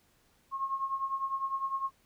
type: tone with tremolo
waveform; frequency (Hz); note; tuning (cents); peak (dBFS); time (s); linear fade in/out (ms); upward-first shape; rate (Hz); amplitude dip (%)
sine; 1081; C#6; -44; -27; 0.51-1.91; 50; triangle; 9.9; 80
effects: pink hiss -68 dBFS RMS until 2.05 s